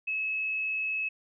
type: tone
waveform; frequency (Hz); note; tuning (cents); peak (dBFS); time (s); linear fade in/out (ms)
sine; 2584; E7; -35; -28; 0.07-1.09; 10
effects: none